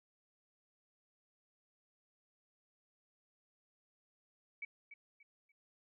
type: tone with echo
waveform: sine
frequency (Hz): 2275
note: C#7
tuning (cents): +44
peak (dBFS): -40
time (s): 4.62-4.65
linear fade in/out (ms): 5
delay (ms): 290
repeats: 3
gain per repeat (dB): -10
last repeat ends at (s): 5.52
effects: none